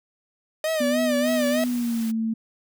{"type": "tone with vibrato", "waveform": "45% pulse", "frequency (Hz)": 609, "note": "D#5", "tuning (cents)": -37, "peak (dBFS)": -22, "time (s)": [0.64, 1.64], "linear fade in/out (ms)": 2, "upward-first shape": "sine", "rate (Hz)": 3.3, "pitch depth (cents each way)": 100}
{"type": "tone with pitch glide", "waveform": "sine", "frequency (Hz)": [246.9, 223.8], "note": ["B3", "A3"], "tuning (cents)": [0, 30], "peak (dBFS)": -22, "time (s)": [0.8, 2.34], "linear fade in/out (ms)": 10, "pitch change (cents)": -170, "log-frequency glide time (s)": [1.69, 2.08]}
{"type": "noise", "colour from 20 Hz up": "white", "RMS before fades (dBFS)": -40, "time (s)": [1.24, 2.12], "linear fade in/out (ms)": 20}
{"effects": []}